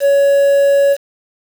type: tone with quantisation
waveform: triangle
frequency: 560 Hz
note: C#5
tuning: 18 cents sharp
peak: -6 dBFS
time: 0-0.97 s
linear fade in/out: 50 ms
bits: 5
effects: none